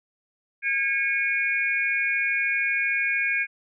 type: tone cluster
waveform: sine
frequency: 1632 / 2196 / 2429 Hz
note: G#6 / C#7 / D#7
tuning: -31 / -17 / -42 cents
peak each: -26 dBFS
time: 0.62-3.47 s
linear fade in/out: 50 ms
effects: none